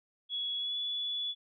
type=tone with pitch glide; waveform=sine; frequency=3364 to 3425 Hz; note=G#7 to A7; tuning=+22 to -47 cents; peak=-32 dBFS; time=0.29-1.35 s; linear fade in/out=50 ms; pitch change=+31 cents; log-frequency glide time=0.58-0.76 s; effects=none